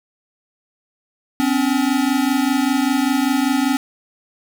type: tone pair together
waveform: square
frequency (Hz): 257 / 282.1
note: C4 / C#4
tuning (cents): -31 / +30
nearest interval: major second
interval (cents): 161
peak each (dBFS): -19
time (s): 1.4-3.77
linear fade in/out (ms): 0
effects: 8-bit